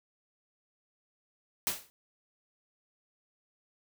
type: noise with exponential decay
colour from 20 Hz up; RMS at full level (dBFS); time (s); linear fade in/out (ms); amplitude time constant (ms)
white; -27; 1.67-1.9; 0; 48
effects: none